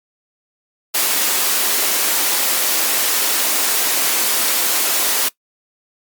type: high-pass noise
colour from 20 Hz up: white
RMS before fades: -17 dBFS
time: 0.94-5.29 s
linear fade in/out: 10 ms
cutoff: 250 Hz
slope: 24 dB/octave
effects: noise-tail reverb RT60 0.1 s tail -20 dB re dry + Opus 48 kbps